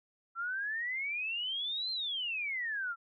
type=exponential two-way sweep; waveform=sine; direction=up then down; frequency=1336 to 4184 to 1336 Hz; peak=-33 dBFS; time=0.35-2.96 s; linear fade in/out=50 ms; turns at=1.91 s; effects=none